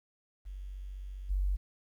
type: tone with level steps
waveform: sine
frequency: 47.55 Hz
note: F#1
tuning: 48 cents sharp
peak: -39 / -27 dBFS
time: 0.45-1.57 s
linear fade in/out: 20 ms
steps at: 1.29 s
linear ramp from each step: 20 ms
effects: 11-bit